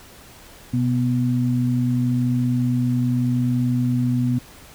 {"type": "tone pair together", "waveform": "sine", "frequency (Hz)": [125.5, 246.3], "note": ["B2", "B3"], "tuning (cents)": [28, -5], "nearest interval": "octave", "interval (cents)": 1167, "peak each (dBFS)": -20, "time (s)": [0.73, 4.39], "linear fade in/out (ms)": 10, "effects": ["pink hiss -45 dBFS RMS until 4.74 s"]}